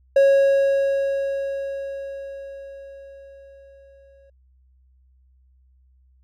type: tone with exponential decay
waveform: triangle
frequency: 550 Hz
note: C#5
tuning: 14 cents flat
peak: -9 dBFS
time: 0.16-4.3 s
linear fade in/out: 5 ms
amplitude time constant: 900 ms
effects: added 64 Hz sine -54 dBFS peak until 6.23 s